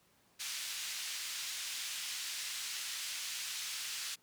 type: band-pass noise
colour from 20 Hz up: white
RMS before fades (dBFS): -41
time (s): 0.39-4.16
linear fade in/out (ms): 20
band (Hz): 2100 to 6400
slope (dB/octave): 12
effects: pink hiss -69 dBFS RMS until 4.22 s + high-pass 100 Hz 12 dB/octave